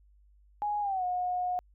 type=tone with pitch glide; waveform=sine; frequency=830.6 to 723.1 Hz; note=G#5 to F#5; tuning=0 to -40 cents; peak=-28 dBFS; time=0.62-1.59 s; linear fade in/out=0 ms; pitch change=-240 cents; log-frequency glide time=0.81-1.04 s; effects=added 50 Hz sine -58 dBFS peak until 1.74 s